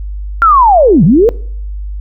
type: linear two-way sweep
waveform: sine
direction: down then up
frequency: 1396.9 to 138 to 488 Hz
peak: -3 dBFS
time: 0.42-1.29 s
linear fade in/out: 0 ms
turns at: 1.04 s
effects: noise-tail reverb RT60 0.6 s tail -22 dB re dry + added 50 Hz sine -18 dBFS peak until 2 s